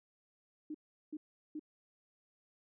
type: tone bursts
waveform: sine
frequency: 304.9 Hz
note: D#4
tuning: 35 cents flat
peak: -39 dBFS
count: 3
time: 0.7-1.595 s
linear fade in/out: 5 ms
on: 45 ms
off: 380 ms
effects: none